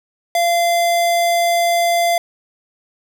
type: tone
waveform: square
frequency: 688 Hz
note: F5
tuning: 26 cents flat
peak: -14 dBFS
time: 0.35-2.18 s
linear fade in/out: 2 ms
effects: none